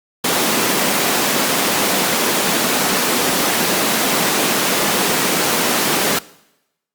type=high-pass noise; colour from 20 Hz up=pink; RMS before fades=-17 dBFS; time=0.24-6.19 s; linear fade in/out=5 ms; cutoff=190 Hz; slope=24 dB/octave; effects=noise-tail reverb RT60 0.9 s tail -21 dB re dry + Opus 48 kbps